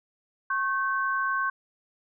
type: tone pair together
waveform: sine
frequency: 1090 / 1541.5 Hz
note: C#6 / G6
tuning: -29 / -29 cents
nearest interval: tritone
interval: 600 cents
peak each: -27 dBFS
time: 0.5-1.5 s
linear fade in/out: 5 ms
effects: none